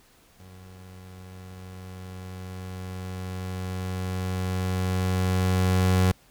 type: tone with level ramp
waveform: 30% pulse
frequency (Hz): 92.5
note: F#2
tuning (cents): 0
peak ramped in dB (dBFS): -43 to -15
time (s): 0.39-6.12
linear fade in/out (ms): 10
effects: pink hiss -58 dBFS RMS until 6.3 s